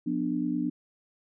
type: chord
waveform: sine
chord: B diminished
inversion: second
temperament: just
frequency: 177.8 / 246.9 / 296.3 Hz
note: F3 / B3 / D4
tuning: +31 / 0 / +15 cents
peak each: -34 / -30 / -29 dBFS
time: 0.06-0.7 s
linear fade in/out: 10 ms
effects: none